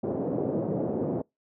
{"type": "band-pass noise", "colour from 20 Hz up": "white", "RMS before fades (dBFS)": -29, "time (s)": [0.03, 1.22], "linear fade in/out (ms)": 10, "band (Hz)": [130, 520], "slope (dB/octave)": 24, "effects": ["noise-tail reverb RT60 0.2 s tail -26 dB re dry"]}